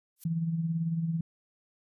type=noise with exponential growth; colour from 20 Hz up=violet; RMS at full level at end=-39 dBFS; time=0.16-0.24 s; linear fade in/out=5 ms; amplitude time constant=17 ms
type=tone with tremolo; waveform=sine; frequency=164.81 Hz; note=E3; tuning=in tune; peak=-25 dBFS; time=0.25-1.21 s; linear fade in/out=5 ms; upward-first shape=sine; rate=18 Hz; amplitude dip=50%
effects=resampled to 32000 Hz